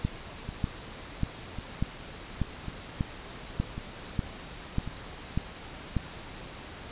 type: two click trains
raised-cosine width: 5 ms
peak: -23 / -14 dBFS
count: 5 / 11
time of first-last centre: 0.49-4.876 / 0.05-5.967 s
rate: 0.912 / 1.69 Hz
effects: pink hiss -43 dBFS RMS until 6.91 s + resampled to 8000 Hz